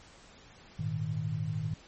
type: chord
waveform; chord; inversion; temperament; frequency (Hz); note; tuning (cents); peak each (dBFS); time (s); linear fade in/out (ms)
sine; Ab suspended second; none; equal; 103.83 / 116.54 / 155.56; Ab2 / Bb2 / Eb3; 0 / 0 / 0; -36 / -36 / -33; 0.79-1.74; 5
effects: pink hiss -55 dBFS RMS until 1.87 s + MP3 32 kbps